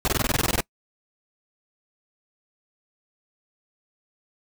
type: noise bursts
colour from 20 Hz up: pink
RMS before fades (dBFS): -22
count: 12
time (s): 0.05-0.605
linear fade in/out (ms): 0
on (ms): 27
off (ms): 21
effects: noise-tail reverb RT60 0.1 s tail -25 dB re dry